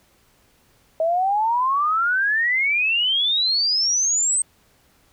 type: exponential sweep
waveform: sine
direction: up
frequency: 633 to 8380 Hz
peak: -17 dBFS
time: 1-4.42 s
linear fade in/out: 2 ms
effects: pink hiss -59 dBFS RMS until 5.12 s